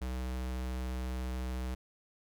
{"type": "tone", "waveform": "square", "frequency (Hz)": 63.3, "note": "B1", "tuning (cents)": 43, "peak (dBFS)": -35, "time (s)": [0.01, 1.75], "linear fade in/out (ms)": 10, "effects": []}